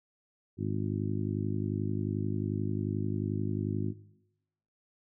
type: harmonic tone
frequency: 51.3 Hz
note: G#1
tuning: 21 cents flat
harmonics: 2 / 3 / 4 / 5 / 6 / 7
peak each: -34 / -36 / -37 / -38 / -39 / -39 dBFS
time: 0.57-3.94 s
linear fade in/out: 50 ms
effects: noise-tail reverb RT60 0.9 s tail -18 dB re dry